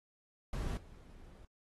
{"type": "noise with level steps", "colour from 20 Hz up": "brown", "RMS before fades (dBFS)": [-37, -55], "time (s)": [0.53, 1.45], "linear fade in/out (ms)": 2, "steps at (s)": 0.77, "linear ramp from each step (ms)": 2, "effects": ["AAC 32 kbps"]}